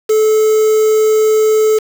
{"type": "tone with quantisation", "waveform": "triangle", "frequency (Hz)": 433.4, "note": "A4", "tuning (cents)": -26, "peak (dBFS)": -6, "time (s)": [0.09, 1.79], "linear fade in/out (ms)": 10, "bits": 4, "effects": []}